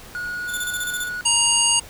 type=tone with pitch glide; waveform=triangle; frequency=1451 to 1461.1 Hz; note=F#6 to F#6; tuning=-34 to -22 cents; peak=-24 dBFS; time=0.15-1.21 s; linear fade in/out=0 ms; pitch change=+12 cents; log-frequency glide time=0.34-0.67 s
type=tone with tremolo; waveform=15% pulse; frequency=3520 Hz; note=A7; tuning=in tune; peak=-18 dBFS; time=0.47-1.1 s; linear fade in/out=50 ms; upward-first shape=square; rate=15 Hz; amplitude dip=70%
type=harmonic tone; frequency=941 Hz; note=A#5; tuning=16 cents sharp; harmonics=1 / 3 / 5 / 7 / 9 / 10; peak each=-27 / -20 / -26 / -21 / -21 / -26 dBFS; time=1.25-1.8 s; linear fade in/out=10 ms
effects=pink hiss -42 dBFS RMS until 1.89 s